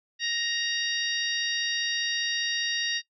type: harmonic tone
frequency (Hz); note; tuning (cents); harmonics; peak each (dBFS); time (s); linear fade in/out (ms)
935; A#5; +5; 2 / 3 / 4 / 5 / 6; -32 / -32 / -31 / -36 / -36; 0.19-3.02; 50
effects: noise-tail reverb RT60 0.1 s tail -17 dB re dry